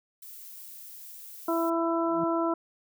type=noise; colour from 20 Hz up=violet; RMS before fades=-45 dBFS; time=0.22-1.7 s; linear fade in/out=5 ms
type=harmonic tone; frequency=332.8 Hz; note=E4; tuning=17 cents sharp; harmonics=1 / 2 / 3 / 4; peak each=-27 / -30 / -32 / -33 dBFS; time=1.48-2.54 s; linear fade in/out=5 ms
type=tone with exponential growth; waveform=sine; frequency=170 Hz; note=F3; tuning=46 cents flat; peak=-32 dBFS; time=2.02-2.24 s; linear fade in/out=2 ms; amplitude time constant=47 ms
effects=none